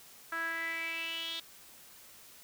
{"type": "tone with band-pass filter sweep", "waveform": "sawtooth", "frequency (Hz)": 329.6, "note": "E4", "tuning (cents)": 0, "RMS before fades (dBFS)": -37, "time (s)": [0.32, 1.4], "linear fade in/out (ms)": 5, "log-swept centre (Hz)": [1500, 3600], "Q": 6.9, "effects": ["white hiss -55 dBFS RMS until 2.43 s"]}